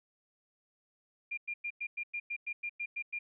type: tone bursts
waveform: sine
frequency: 2400 Hz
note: D7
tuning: 37 cents sharp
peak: -34 dBFS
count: 12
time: 1.31-3.19 s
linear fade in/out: 10 ms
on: 65 ms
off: 100 ms
effects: none